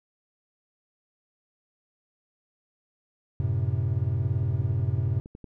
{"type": "chord", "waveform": "triangle", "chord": "F# diminished", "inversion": "none", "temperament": "equal", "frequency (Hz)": [92.5, 110, 130.81], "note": ["F#2", "A2", "C3"], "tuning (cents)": [0, 0, 0], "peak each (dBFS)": -26, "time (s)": [3.4, 5.2], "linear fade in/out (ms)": 0}
{"type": "click train", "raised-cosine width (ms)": 3, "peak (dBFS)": -29, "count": 14, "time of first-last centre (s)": [4.25, 5.443], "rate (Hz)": 10.9}
{"effects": []}